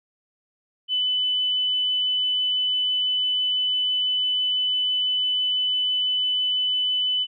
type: tone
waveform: sine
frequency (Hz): 3002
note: F#7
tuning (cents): +24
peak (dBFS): -20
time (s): 0.88-7.27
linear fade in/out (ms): 50
effects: none